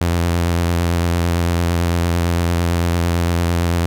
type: tone with vibrato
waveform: sawtooth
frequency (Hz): 85.7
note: F2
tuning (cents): -32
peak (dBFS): -11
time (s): 0.01-3.86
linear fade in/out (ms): 0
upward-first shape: sine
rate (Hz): 8.9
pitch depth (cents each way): 27
effects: none